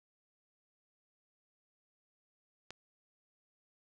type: click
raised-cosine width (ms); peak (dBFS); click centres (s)
0.2; -27; 2.706
effects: none